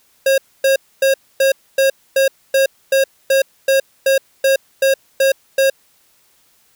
square tone bursts, 540 Hz, C#5, 45 cents flat, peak -11 dBFS, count 15, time 0.26-5.7 s, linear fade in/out 5 ms, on 120 ms, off 260 ms, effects white hiss -56 dBFS RMS until 6.75 s

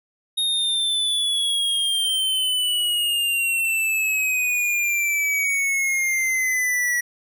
square exponential sweep, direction down, 3729 to 1930 Hz, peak -20 dBFS, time 0.37-7.01 s, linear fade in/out 10 ms, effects none

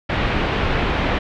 pink low-pass noise, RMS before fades -20 dBFS, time 0.09-1.19 s, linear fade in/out 10 ms, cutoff 3200 Hz, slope 24 dB/octave, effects none

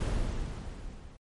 brown noise with level ramp, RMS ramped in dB -27 to -48 dBFS, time 0-1.17 s, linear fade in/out 10 ms, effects MP3 48 kbps

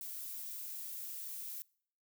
violet noise, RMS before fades -44 dBFS, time 0.01-1.62 s, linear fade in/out 0 ms, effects noise-tail reverb RT60 0.6 s tail -25 dB re dry

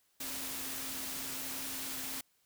sine tone in noise, 266.2 Hz, C4, 30 cents sharp, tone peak -50 dBFS, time 0.2-2.21 s, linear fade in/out 5 ms, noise white, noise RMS -40 dBFS, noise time 0.2-2.21 s, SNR -13 dB, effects white hiss -73 dBFS RMS until 2.45 s

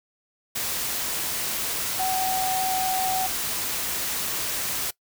sine tone in noise, 753 Hz, F#5, 30 cents sharp, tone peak -24 dBFS, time 1.99-3.27 s, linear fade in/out 10 ms, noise white, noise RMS -28 dBFS, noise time 0.55-4.91 s, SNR +1 dB, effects noise-tail reverb RT60 0.1 s tail -21 dB re dry

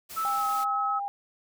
white noise, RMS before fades -41 dBFS, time 0.09-0.65 s, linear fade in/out 20 ms
sine tone with pitch glide, 1313 to 1286 Hz, E6 to E6, -7 to -43 cents, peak -26 dBFS, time 0.16-1 s, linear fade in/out 20 ms, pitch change -36 cents, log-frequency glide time 0.36-0.43 s
sine tone with vibrato, 802 Hz, G5, 39 cents sharp, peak -29 dBFS, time 0.25-1.08 s, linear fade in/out 0 ms, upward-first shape triangle, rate 7.8 Hz, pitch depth 12 cents each way
effects none

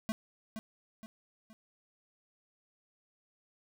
square tone with echo, 220 Hz, A3, in tune, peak -32 dBFS, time 0.09-0.12 s, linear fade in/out 0 ms, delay 470 ms, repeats 3, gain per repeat -7 dB, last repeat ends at 1.53 s, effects none

